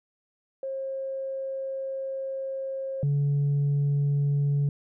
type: tone pair in turn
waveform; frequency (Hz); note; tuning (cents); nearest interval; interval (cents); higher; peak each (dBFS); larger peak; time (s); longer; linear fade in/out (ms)
sine; 536 / 142.79; C5 / D3; +42 / -48; octave + major seventh; 2290; first; -29 / -19; second; 0.63-3.03 / 3.03-4.69; first; 2
effects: tanh soft clip ceiling -20 dBFS